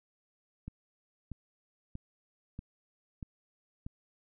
click train, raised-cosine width 5 ms, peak -28 dBFS, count 6, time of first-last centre 0.68-3.865 s, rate 1.57 Hz, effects none

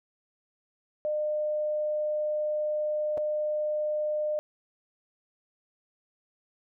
sine tone with dropouts, 605 Hz, D#5, 49 cents flat, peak -26 dBFS, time 1.05-4.39 s, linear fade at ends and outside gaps 0 ms, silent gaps 3.174-3.179 s, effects none

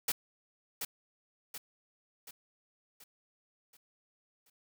white noise with echo, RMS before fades -31 dBFS, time 0.08-0.12 s, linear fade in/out 5 ms, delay 730 ms, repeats 6, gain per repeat -6 dB, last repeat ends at 4.5 s, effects none

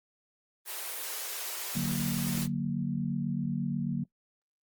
white high-pass noise, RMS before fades -37 dBFS, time 0.65-2.48 s, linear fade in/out 50 ms, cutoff 360 Hz, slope 48 dB/octave
sine chord, D augmented, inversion none, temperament equal, 146.83 / 185 / 233.1 Hz, D3 / F#3 / A#3, 0 / 0 / 0 cents, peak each -33 dBFS, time 1.75-4.04 s, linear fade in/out 10 ms
effects noise-tail reverb RT60 0.1 s tail -22 dB re dry + Opus 24 kbps

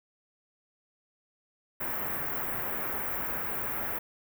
white band-stop noise, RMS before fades -33 dBFS, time 1.8-3.99 s, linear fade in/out 10 ms, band 1900 to 16000 Hz, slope 24 dB/octave, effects none

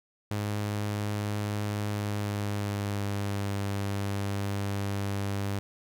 sawtooth tone with pitch glide, 103.83 to 99.89 Hz, G#2 to G2, 0 to +33 cents, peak -25 dBFS, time 0.31-5.59 s, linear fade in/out 0 ms, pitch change -67 cents, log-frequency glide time 1.89-3.57 s, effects none

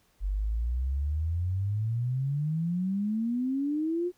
sine exponential sweep, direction up, 46.25 to 363.3 Hz, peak -26 dBFS, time 0.2-4.12 s, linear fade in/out 50 ms, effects pink hiss -67 dBFS RMS until 4.17 s

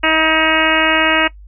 harmonic tone, 317.3 Hz, D#4, 34 cents sharp, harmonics 1 / 2 / 3 / 4 / 5 / 6 / 7 / 8 / 9, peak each -20 / -20 / -20 / -20 / -20 / -20 / -20 / -20 / -20 dBFS, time 0.03-1.28 s, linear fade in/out 10 ms, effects noise-tail reverb RT60 0.1 s tail -19 dB re dry + added 50 Hz sine -35 dBFS peak until 1.47 s

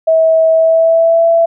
sine tone with pitch glide, 646 to 667.6 Hz, E5 to E5, -35 to +22 cents, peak -6 dBFS, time 0.07-1.46 s, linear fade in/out 10 ms, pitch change +57 cents, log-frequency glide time 0.51-1.27 s, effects none

